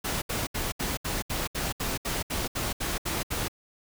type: noise bursts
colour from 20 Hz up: pink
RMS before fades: -30 dBFS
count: 14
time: 0.04-3.483 s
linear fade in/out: 10 ms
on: 180 ms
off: 71 ms
effects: none